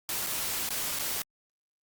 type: noise with dropouts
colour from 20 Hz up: white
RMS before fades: -32 dBFS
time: 0.09-1.22 s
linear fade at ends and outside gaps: 1 ms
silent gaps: 0.265-0.269 / 0.69-0.705 / 0.989-0.994 s
effects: Opus 48 kbps